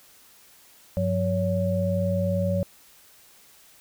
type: tone cluster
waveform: sine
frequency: 97.9 / 180.2 / 563 Hz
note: G2 / F#3 / C#5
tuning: -2 / -45 / +27 cents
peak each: -26 dBFS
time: 0.97-2.63 s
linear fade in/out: 0 ms
effects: white hiss -54 dBFS RMS until 3.8 s